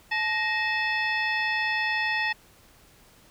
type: harmonic tone with a mistuned harmonic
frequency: 867 Hz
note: A5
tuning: 26 cents flat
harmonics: 1 / 2 / 3 / 4 / 5 / 6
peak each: -31 / -26 / -30 / -38 / -41 / -40 dBFS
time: 0.11-2.33 s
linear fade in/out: 10 ms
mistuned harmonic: 2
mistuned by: +130 cents
effects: pink hiss -56 dBFS RMS until 3.3 s